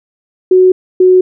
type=tone pair in turn; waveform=sine; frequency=370 / 368.7 Hz; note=F#4 / F#4; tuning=0 / -6 cents; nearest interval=unison; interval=6 cents; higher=first; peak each=-3 dBFS; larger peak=neither; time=0.51-0.72 / 1-1.21 s; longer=neither; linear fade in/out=5 ms; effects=none